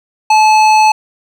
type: tone with hard clipping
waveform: triangle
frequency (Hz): 864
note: A5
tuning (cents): -32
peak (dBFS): -7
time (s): 0.3-0.92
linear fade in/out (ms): 5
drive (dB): 17
effects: none